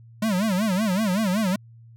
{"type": "tone with vibrato", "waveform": "square", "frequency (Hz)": 200.8, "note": "G3", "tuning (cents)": 42, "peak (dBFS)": -21, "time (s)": [0.22, 1.56], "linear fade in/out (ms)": 5, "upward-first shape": "sine", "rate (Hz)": 5.3, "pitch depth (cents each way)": 200, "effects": ["added 115 Hz sine -45 dBFS peak until 1.96 s"]}